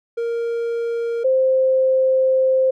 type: tone pair in turn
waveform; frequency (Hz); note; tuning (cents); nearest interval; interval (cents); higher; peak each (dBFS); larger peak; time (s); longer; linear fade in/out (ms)
triangle / sine; 466.2 / 523.3; A#4 / C5; 0 / 0; major second; 200; second; -18 / -13; second; 0.17-1.24 / 1.24-2.71; second; 10
effects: none